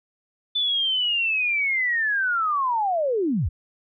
sine linear sweep, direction down, 3520 to 54.8 Hz, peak -20 dBFS, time 0.55-3.49 s, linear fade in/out 10 ms, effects none

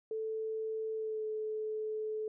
sine tone with pitch glide, 440 to 432.4 Hz, A4 to A4, 0 to -30 cents, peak -34 dBFS, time 0.11-2.28 s, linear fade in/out 2 ms, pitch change -30 cents, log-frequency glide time 0.95-1.25 s, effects none

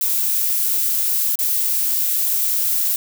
violet noise with dropouts, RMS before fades -19 dBFS, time 0.01-2.96 s, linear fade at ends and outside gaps 2 ms, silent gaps 1.356-1.389 s, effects none

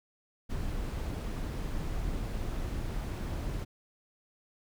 brown noise with amplitude modulation, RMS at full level -33 dBFS, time 0.49-3.65 s, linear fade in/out 20 ms, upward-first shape sine, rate 258 Hz, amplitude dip 30%, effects none

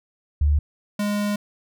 sine / square tone pair in turn, 73.5 / 206.2 Hz, D2 / G#3, +2 / -12 cents, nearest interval octave + tritone, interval 1786 cents, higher second, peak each -15 / -22 dBFS, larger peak first, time 0.41-0.59 / 0.99-1.36 s, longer second, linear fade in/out 5 ms, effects none

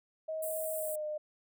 sine tone with pitch glide, 633 to 606.9 Hz, D#5 to D#5, +30 to -43 cents, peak -34 dBFS, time 0.28-1.18 s, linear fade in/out 10 ms, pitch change -73 cents, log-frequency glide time 0.74-1.05 s
pink high-pass noise, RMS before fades -41 dBFS, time 0.42-0.96 s, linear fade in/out 10 ms, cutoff 7900 Hz, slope 96 dB/octave
effects none

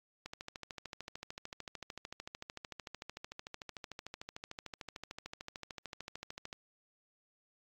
click train, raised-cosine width 0.2 ms, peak -26 dBFS, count 85, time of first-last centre 0.26-6.529 s, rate 13.4 Hz, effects AAC 48 kbps

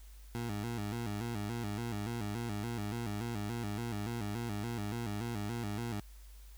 20% pulse tone with vibrato, 110.2 Hz, A2, 3 cents sharp, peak -31 dBFS, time 0.35-6 s, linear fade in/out 0 ms, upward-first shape square, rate 3.5 Hz, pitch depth 120 cents each way, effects added 50 Hz sine -50 dBFS peak until 6.57 s + white hiss -63 dBFS RMS until 6.57 s

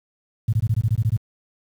sine tone bursts, 110.2 Hz, A2, 3 cents sharp, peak -15 dBFS, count 10, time 0.48-1.166 s, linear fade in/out 5 ms, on 47 ms, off 24 ms, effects high-pass 60 Hz 12 dB/octave + 8-bit

